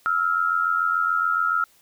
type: tone pair together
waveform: sine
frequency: 1310 / 1397 Hz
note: E6 / F6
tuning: -11 / 0 cents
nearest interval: minor second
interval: 111 cents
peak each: -22 dBFS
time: 0.06-1.64 s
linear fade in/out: 0 ms
effects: white hiss -58 dBFS RMS until 1.81 s